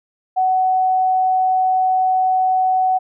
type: tone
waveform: sine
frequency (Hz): 748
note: F#5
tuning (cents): +19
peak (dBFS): -13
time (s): 0.36-2.99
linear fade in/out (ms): 20
effects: none